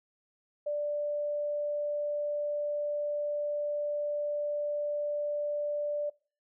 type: tone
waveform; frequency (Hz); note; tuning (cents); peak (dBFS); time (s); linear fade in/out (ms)
sine; 588; D5; +2; -29; 0.66-6.1; 10
effects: noise-tail reverb RT60 0.4 s tail -24 dB re dry